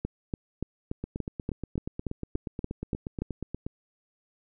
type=two click trains; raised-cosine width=3 ms; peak=-17 / -20 dBFS; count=12 / 23; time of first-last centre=0.05-3.22 / 1.04-3.665 s; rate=3.47 / 8.38 Hz; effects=none